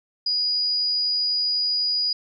sine tone, 4906 Hz, D#8, 25 cents flat, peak -20 dBFS, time 0.26-2.13 s, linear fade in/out 5 ms, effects none

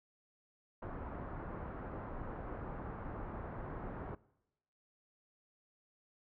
pink low-pass noise, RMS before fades -44 dBFS, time 0.82-4.15 s, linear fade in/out 5 ms, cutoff 1400 Hz, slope 24 dB/octave, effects noise-tail reverb RT60 0.9 s tail -22 dB re dry

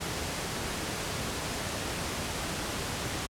pink noise, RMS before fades -33 dBFS, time 0-3.27 s, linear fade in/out 20 ms, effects high-pass 60 Hz 12 dB/octave + low-pass 10000 Hz 12 dB/octave

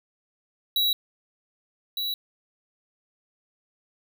square tone pair in turn, 3889 / 3921 Hz, B7 / B7, -27 / -13 cents, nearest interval unison, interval 14 cents, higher second, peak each -21 / -27 dBFS, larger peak first, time 0.76-0.93 / 1.97-2.14 s, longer neither, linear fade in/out 2 ms, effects none

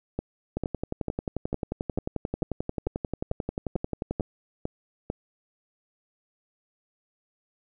two click trains, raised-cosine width 2 ms, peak -15 / -15 dBFS, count 12 / 42, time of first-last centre 0.19-5.101 / 0.57-4.198 s, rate 2.24 / 11.3 Hz, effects none

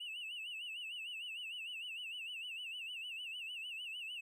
triangle tone with vibrato, 2782 Hz, F7, 7 cents flat, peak -40 dBFS, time 0-4.21 s, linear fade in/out 10 ms, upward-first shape sine, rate 6.6 Hz, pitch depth 130 cents each way, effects tanh soft clip ceiling -37 dBFS

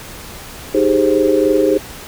sine chord, Ab major seventh, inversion second, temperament equal with one note detuned, 311.1 / 392 / 415.3 / 526.9 Hz, Eb4 / G4 / Ab4 / C5, 0 / 0 / 0 / +12 cents, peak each -16 dBFS, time 0.74-1.78 s, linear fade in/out 10 ms, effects pink hiss -33 dBFS RMS until 2.07 s

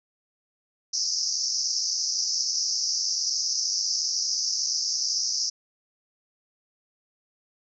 pink band-pass noise, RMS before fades -27 dBFS, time 0.93-5.5 s, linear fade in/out 10 ms, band 4900 to 6100 Hz, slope 96 dB/octave, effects none

